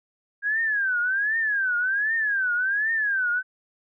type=tone with vibrato; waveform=sine; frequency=1615 Hz; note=G#6; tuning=49 cents flat; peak=-21 dBFS; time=0.42-3.43 s; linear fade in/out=50 ms; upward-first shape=triangle; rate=1.3 Hz; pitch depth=230 cents each way; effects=none